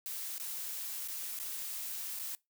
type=noise with dropouts; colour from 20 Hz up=blue; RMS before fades=-40 dBFS; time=0.06-2.35 s; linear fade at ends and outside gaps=0 ms; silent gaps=0.381-0.399 / 1.076-1.084 / 1.389-1.399 / 2.191-2.196 s; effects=noise-tail reverb RT60 0.2 s tail -23 dB re dry